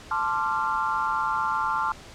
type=chord; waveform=sine; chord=D minor seventh; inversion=second; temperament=equal with one note detuned; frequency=880 / 1046.5 / 1174.7 / 1380.1 Hz; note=A5 / C6 / D6 / F6; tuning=0 / 0 / 0 / -21 cents; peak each=-28 / -29 / -30 / -28 dBFS; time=0.11-1.92 s; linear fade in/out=2 ms; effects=pink hiss -45 dBFS RMS until 2.14 s + low-pass 7000 Hz 12 dB/octave